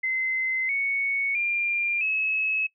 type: tone with pitch steps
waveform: sine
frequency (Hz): 2059 / 2220 / 2393 / 2579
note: C7 / C#7 / D7 / E7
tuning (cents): -28 / +2 / +32 / -39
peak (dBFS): -23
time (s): 0.03-2.67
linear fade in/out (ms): 10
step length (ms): 660
effects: noise-tail reverb RT60 0.1 s tail -20 dB re dry